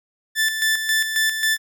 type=tone with tremolo; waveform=sawtooth; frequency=1760 Hz; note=A6; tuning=in tune; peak=-13 dBFS; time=0.35-1.58 s; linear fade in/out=50 ms; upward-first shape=square; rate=3.7 Hz; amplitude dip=55%; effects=none